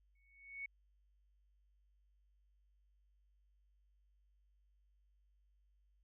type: tone with exponential growth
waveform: sine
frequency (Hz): 2219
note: C#7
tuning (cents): +1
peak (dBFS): -40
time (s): 0.15-0.66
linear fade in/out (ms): 5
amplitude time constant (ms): 110
effects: added 50 Hz sine -70 dBFS peak until 6.03 s